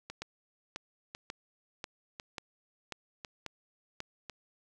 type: two click trains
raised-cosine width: 0.2 ms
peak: -21 / -24 dBFS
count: 8 / 5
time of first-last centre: 0.22-4.004 / 0.1-4.297 s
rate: 1.85 / 0.953 Hz
effects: none